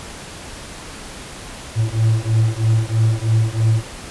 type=beating tone pair; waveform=triangle; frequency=110 / 113.1 Hz; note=A2 / A2; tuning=0 / +48 cents; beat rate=3.1 Hz; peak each=-15 dBFS; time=1.75-3.83 s; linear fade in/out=50 ms; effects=pink hiss -34 dBFS RMS until 4.1 s + resampled to 24000 Hz